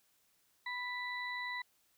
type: harmonic tone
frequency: 989 Hz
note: B5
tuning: 2 cents sharp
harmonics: 1 / 2 / 4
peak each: -43 / -39 / -47 dBFS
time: 0.66-1.62 s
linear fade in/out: 5 ms
effects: white hiss -73 dBFS RMS until 1.97 s